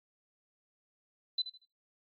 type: tone with echo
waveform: sine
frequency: 4017 Hz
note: B7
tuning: 29 cents sharp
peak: -28 dBFS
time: 1.38-1.42 s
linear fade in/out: 5 ms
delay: 78 ms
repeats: 3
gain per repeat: -12 dB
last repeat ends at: 1.654 s
effects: noise-tail reverb RT60 0.4 s tail -25 dB re dry + AAC 48 kbps